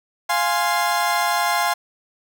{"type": "chord", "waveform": "30% pulse", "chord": "F minor", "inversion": "none", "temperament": "equal", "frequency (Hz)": [698.5, 830.6, 1046.5], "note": ["F5", "Ab5", "C6"], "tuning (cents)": [0, 0, 0], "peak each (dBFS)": -20, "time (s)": [0.29, 1.74], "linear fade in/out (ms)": 10, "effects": []}